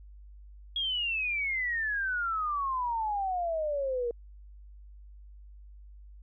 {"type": "exponential sweep", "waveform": "sine", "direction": "down", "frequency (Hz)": [3322, 466.2], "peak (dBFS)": -28, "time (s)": [0.76, 4.11], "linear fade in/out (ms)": 2, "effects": ["added 50 Hz sine -47 dBFS peak until 6.22 s"]}